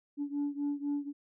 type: beating tone pair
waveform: sine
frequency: 286.2 / 290.2 Hz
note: D4 / D4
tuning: -45 / -21 cents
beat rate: 4 Hz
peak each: -32 / -34 dBFS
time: 0.17-1.13 s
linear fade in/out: 50 ms
effects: tanh soft clip ceiling -27 dBFS